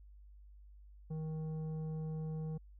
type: tone with tanh clipping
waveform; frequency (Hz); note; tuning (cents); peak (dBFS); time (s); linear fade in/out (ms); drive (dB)
triangle; 157.4; D#3; +20; -39; 1.1-2.58; 10; 13
effects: added 50 Hz sine -54 dBFS peak until 2.79 s